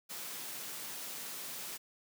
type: high-pass noise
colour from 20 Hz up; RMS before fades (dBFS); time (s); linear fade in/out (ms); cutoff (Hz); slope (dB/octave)
white; -43; 0.09-1.78; 20; 130; 48
effects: none